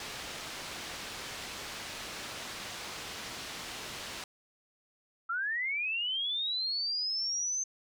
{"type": "low-pass noise", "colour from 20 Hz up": "white", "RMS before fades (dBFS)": -42, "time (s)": [0, 4.24], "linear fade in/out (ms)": 2, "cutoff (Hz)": 4700, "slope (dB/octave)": 12}
{"type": "linear sweep", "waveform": "sine", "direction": "up", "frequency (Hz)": [1317, 6272], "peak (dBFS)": -30, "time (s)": [5.29, 7.64], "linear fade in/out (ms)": 10}
{"effects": []}